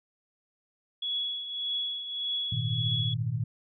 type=tone with tremolo; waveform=sine; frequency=3369 Hz; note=G#7; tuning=24 cents sharp; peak=-27 dBFS; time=1.02-3.14 s; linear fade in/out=5 ms; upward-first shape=triangle; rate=1.7 Hz; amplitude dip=65%
type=chord; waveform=sine; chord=Ab suspended second; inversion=none; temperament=equal with one note detuned; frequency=103.83 / 118.3 / 155.56 Hz; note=Ab2 / Bb2 / Eb3; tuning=0 / +26 / 0 cents; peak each=-35 / -29 / -34 dBFS; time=2.52-3.44 s; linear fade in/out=5 ms
effects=none